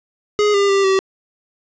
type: tone with pitch steps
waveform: square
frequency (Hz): 417 / 400.5 / 393.9 / 384.1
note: G#4 / G4 / G4 / G4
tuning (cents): +7 / +37 / +8 / -35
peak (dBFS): -13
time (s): 0.39-0.99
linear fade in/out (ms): 0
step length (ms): 150
effects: resampled to 16000 Hz + 8-bit